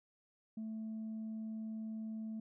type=tone; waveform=sine; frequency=220 Hz; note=A3; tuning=in tune; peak=-38 dBFS; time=0.57-2.4 s; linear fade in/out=5 ms; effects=tanh soft clip ceiling -38 dBFS